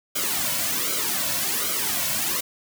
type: noise with flanger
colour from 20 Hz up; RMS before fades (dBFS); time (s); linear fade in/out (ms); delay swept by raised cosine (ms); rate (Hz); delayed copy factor
white; -25; 0.15-2.41; 10; 1.1 to 2.5; 1.3; -0.85
effects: none